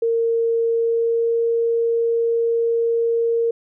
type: tone with pitch glide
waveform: sine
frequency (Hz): 460 to 462.9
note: A#4 to A#4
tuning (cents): -23 to -12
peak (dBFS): -16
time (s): 0.02-3.51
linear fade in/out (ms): 5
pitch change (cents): +11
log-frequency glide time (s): 0.66-1.41
effects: none